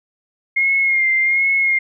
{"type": "tone with vibrato", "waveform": "sine", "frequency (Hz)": 2136, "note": "C7", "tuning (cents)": 35, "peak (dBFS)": -13, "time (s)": [0.56, 1.79], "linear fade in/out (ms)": 10, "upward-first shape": "sine", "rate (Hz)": 1.3, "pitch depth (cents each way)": 38, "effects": []}